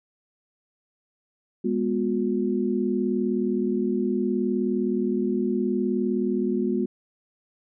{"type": "tone cluster", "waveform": "sine", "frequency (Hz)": [205.2, 244.5, 360.6], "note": ["G#3", "B3", "F#4"], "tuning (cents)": [-21, -17, -45], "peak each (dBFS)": -26, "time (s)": [1.64, 6.86], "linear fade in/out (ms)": 10, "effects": []}